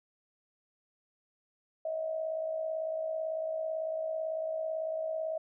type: tone with amplitude modulation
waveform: sine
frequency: 639 Hz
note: D#5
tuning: 46 cents sharp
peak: -29 dBFS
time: 1.85-5.38 s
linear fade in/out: 5 ms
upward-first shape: sine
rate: 58 Hz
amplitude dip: 55%
effects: none